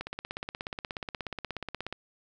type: click train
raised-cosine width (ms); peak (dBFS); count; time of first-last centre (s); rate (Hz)
0.3; -19; 33; 0.01-1.926; 16.7
effects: none